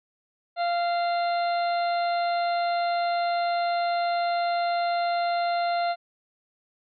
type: harmonic tone with a mistuned harmonic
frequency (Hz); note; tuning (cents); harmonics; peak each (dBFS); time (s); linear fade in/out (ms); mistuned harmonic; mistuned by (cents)
693; F5; -14; 1 / 2 / 3 / 4 / 5 / 6; -23 / -34 / -38 / -44 / -43 / -39; 0.56-5.96; 50; 5; +60
effects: none